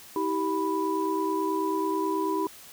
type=tone cluster; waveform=sine; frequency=320.8 / 390 / 988 Hz; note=E4 / G4 / B5; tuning=-47 / -9 / 0 cents; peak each=-29 dBFS; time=0.16-2.47 s; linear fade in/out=2 ms; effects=white hiss -48 dBFS RMS until 2.72 s